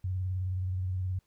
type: tone with vibrato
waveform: sine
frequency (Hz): 92.5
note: F#2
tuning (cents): 0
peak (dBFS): -29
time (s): 0.04-1.19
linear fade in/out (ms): 5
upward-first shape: triangle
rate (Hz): 19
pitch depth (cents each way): 63
effects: pink hiss -74 dBFS RMS until 1.26 s